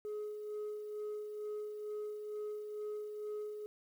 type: tone with tremolo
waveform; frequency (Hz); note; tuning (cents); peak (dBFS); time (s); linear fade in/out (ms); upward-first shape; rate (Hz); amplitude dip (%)
sine; 421.6; G#4; +26; -35; 0.05-3.66; 0; sine; 2.2; 50
effects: tanh soft clip ceiling -37 dBFS + 11-bit